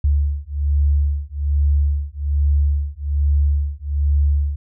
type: beating tone pair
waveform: sine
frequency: 71.5 / 72.7 Hz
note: D2 / D2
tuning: -46 / -17 cents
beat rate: 1.2 Hz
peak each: -18 dBFS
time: 0.04-4.56 s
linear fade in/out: 5 ms
effects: none